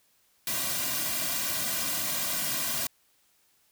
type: noise with comb filter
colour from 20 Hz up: white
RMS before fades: -30 dBFS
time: 0.47-2.87 s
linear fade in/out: 2 ms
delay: 2.3 ms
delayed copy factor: -0.9
effects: white hiss -67 dBFS RMS until 3.71 s